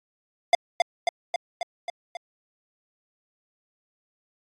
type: tone with echo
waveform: square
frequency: 698.5 Hz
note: F5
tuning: in tune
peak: -14 dBFS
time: 0.53-0.55 s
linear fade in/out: 2 ms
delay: 270 ms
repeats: 6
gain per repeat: -3 dB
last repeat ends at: 2.17 s
effects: low-pass 6000 Hz 12 dB/octave + AAC 32 kbps